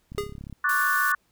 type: click train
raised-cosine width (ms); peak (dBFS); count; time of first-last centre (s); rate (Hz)
5; -27; 15; 0.12-0.527; 34.4
type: tone with exponential decay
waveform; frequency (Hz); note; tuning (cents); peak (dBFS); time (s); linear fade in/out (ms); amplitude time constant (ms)
square; 410.3; G#4; -21; -23; 0.18-0.38; 1; 42
type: chord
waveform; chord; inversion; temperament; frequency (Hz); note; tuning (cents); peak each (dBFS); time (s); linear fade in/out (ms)
sine; D major seventh; third; equal; 1108.7 / 1174.7 / 1480 / 1760; C#6 / D6 / F#6 / A6; 0 / 0 / 0 / 0; -29 / -27 / -23 / -28; 0.64-1.15; 5
type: noise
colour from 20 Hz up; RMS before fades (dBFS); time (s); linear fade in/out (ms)
blue; -34; 0.69-1.12; 2
effects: pink hiss -68 dBFS RMS until 1.31 s